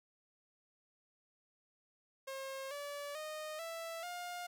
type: tone with pitch steps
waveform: sawtooth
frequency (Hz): 537 / 575.5 / 616.9 / 661.1 / 708.6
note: C5 / D5 / D#5 / E5 / F5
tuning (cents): +45 / -35 / -15 / +5 / +25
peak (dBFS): -38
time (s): 2.27-4.47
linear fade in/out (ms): 10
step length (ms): 440
effects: none